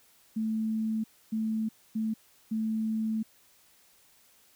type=tone bursts at uneven times; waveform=sine; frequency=220 Hz; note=A3; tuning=in tune; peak=-27 dBFS; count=4; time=0.36-1.04 / 1.32-1.69 / 1.95-2.14 / 2.51-3.23 s; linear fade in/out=10 ms; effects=white hiss -62 dBFS RMS until 4.55 s